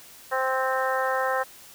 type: harmonic tone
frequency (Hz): 261.6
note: C4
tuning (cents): 0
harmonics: 2 / 3 / 4 / 5 / 6 / 7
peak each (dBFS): -27 / -29 / -30 / -31 / -32 / -32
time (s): 0.31-1.44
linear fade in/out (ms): 20
effects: white hiss -48 dBFS RMS until 1.74 s